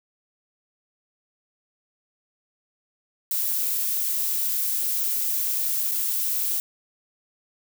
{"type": "noise with dropouts", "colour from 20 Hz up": "violet", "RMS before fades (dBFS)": -25, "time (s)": [3.31, 6.6], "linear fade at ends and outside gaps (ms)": 1, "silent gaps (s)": [5.913, 5.917], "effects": []}